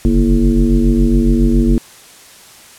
sine tone with frequency modulation, 139.8 Hz, C#3, 15 cents sharp, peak -8 dBFS, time 0.05-1.78 s, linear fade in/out 0 ms, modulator 95.6 Hz, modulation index 2, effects white hiss -40 dBFS RMS until 2.78 s + low-pass 11000 Hz 12 dB/octave

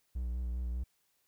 triangle tone with vibrato, 60.9 Hz, B1, 24 cents flat, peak -31 dBFS, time 0.15-0.84 s, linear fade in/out 10 ms, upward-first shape sine, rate 5 Hz, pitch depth 40 cents each way, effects white hiss -75 dBFS RMS until 1.27 s

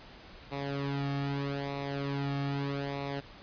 sawtooth tone with flanger, 140 Hz, C#3, 18 cents sharp, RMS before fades -34 dBFS, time 0.51-3.21 s, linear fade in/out 20 ms, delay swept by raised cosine 0.63 to 2.03 ms, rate 0.8 Hz, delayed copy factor -0.75, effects pink hiss -51 dBFS RMS until 3.42 s + resampled to 11025 Hz

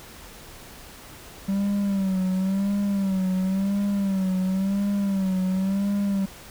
triangle tone with vibrato, 193.7 Hz, G3, 20 cents flat, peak -19 dBFS, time 1.48-6.26 s, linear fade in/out 10 ms, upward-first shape sine, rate 0.95 Hz, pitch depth 72 cents each way, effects pink hiss -44 dBFS RMS until 6.5 s

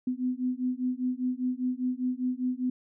sine beating tone pair, 250 / 255 Hz, B3 / C4, +21 / -44 cents, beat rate 5 Hz, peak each -30 dBFS, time 0.07-2.7 s, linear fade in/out 5 ms, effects none

